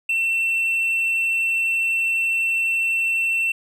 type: tone with hard clipping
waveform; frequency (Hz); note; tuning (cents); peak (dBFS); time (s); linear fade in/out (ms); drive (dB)
sine; 2694; E7; +37; -19; 0.09-3.52; 5; 2
effects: none